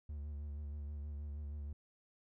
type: tone with vibrato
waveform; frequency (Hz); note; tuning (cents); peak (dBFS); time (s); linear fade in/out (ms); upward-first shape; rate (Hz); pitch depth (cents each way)
triangle; 73.2; D2; -5; -39; 0.09-1.73; 5; sine; 6.3; 43
effects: none